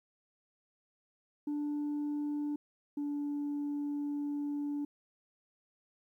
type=tone pair in turn; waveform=sine; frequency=293.7 / 289.8 Hz; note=D4 / D4; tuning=0 / -23 cents; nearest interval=unison; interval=23 cents; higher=first; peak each=-30 / -31 dBFS; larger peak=first; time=1.47-2.56 / 2.97-4.85 s; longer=second; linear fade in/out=5 ms; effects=tanh soft clip ceiling -31 dBFS + 12-bit